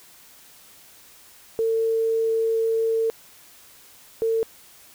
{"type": "tone bursts at uneven times", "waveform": "sine", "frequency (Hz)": 450.5, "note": "A4", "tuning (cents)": 41, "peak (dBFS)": -19, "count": 2, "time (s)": [[1.59, 3.1], [4.22, 4.43]], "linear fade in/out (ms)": 0, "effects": ["white hiss -50 dBFS RMS until 4.94 s"]}